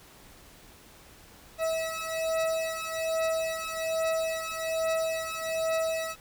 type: beating tone pair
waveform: 40% pulse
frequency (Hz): 647 / 648.2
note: E5 / E5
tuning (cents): -32 / -29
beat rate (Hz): 1.2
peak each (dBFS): -30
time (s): 1.58-6.16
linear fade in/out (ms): 50
effects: pink hiss -53 dBFS RMS until 6.2 s

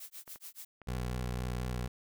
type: noise with tremolo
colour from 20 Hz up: blue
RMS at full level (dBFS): -45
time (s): 0-0.65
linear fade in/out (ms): 5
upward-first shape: sine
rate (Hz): 7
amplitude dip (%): 100
type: clicks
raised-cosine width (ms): 0.5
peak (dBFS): -36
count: 4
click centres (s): 0.278 / 0.359 / 0.817 / 0.961
type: tone with vibrato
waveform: 20% pulse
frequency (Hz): 61.74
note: B1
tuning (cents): 0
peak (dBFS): -29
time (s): 0.87-1.88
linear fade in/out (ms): 10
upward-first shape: square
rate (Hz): 4.1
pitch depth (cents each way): 18
effects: none

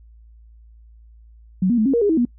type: tone with pitch steps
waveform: sine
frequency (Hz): 185.9 / 239.8 / 216.9 / 271.9 / 470.6 / 409.1 / 322.4 / 241.1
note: F#3 / A#3 / A3 / C#4 / A#4 / G#4 / E4 / B3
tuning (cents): +8 / +49 / -25 / -33 / +16 / -26 / -38 / -41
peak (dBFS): -14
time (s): 1.62-2.252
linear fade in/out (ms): 5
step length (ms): 79
effects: noise-tail reverb RT60 0.1 s tail -24 dB re dry + added 56 Hz sine -44 dBFS peak until 2.38 s

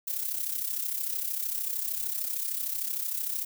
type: noise with amplitude modulation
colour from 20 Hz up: violet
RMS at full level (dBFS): -29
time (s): 0.07-3.45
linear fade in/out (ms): 10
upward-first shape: sine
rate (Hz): 33.2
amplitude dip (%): 65
effects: none

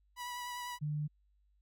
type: tone with vibrato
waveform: sawtooth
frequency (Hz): 979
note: B5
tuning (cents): -15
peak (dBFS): -36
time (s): 0.16-0.79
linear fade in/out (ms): 50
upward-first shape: sine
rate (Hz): 10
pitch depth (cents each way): 16
type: tone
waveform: sine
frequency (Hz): 149.9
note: D3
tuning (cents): +36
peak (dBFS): -33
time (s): 0.81-1.08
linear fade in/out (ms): 20
effects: added 50 Hz sine -68 dBFS peak until 1.61 s

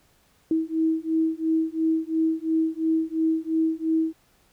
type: beating tone pair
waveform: sine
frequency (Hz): 320.1 / 323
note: D#4 / E4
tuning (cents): +49 / -35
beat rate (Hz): 2.9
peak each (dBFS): -24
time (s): 0.51-4.13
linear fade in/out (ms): 2
effects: pink hiss -62 dBFS RMS until 4.52 s

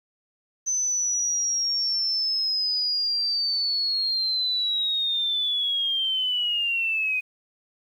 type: linear sweep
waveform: sine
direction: down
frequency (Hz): 6130 to 2489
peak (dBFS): -22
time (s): 0.66-7.21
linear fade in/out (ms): 20
effects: 9-bit

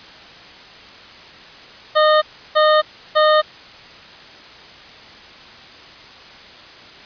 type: tone bursts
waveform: 25% pulse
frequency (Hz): 614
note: D#5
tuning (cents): -23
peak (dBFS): -7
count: 3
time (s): 1.95-3.42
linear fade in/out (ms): 20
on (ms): 270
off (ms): 330
effects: white hiss -40 dBFS RMS until 7.05 s + resampled to 11025 Hz

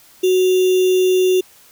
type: tone with sample-and-hold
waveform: sine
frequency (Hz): 370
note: F#4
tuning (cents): 0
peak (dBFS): -11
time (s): 0.23-1.41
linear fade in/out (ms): 10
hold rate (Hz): 3150
effects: white hiss -48 dBFS RMS until 1.71 s

